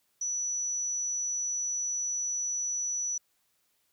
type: tone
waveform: sine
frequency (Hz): 5920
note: F#8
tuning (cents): 0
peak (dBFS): -29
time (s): 0.21-3.18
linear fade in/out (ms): 5
effects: white hiss -73 dBFS RMS until 3.92 s